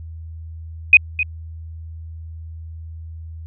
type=tone with echo; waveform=sine; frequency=2500 Hz; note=D#7; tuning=8 cents sharp; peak=-3 dBFS; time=0.93-0.97 s; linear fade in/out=2 ms; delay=260 ms; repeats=1; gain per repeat=-13 dB; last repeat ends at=1.23 s; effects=added 81 Hz sine -31 dBFS peak until 3.46 s